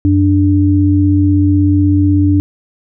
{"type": "tone pair together", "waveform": "sine", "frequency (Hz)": [92.5, 293.7], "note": ["F#2", "D4"], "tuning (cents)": [0, 0], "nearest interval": "octave + minor sixth", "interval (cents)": 2000, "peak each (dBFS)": -10, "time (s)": [0.05, 2.4], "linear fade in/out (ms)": 0, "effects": []}